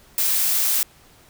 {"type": "noise", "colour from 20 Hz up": "blue", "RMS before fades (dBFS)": -20, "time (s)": [0.18, 0.83], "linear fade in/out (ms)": 0, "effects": ["pink hiss -52 dBFS RMS until 1.29 s"]}